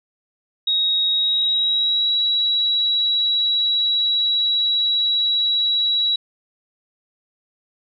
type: tone with pitch glide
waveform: sine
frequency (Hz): 3778 to 3895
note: A#7 to B7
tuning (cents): +22 to -25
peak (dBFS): -16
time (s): 0.67-6.16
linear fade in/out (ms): 5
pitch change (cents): +53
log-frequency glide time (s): 1.09-2.13
effects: none